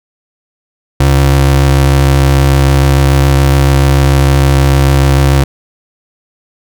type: ring-modulated tone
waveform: square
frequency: 103.83 Hz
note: G#2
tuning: in tune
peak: -3 dBFS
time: 1-5.44 s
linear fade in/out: 5 ms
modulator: 33.4 Hz
effects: none